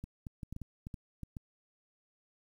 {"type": "clicks", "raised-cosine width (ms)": 5, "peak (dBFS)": -29, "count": 10, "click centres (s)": [0.04, 0.268, 0.432, 0.526, 0.564, 0.617, 0.869, 0.942, 1.233, 1.368], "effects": ["10-bit"]}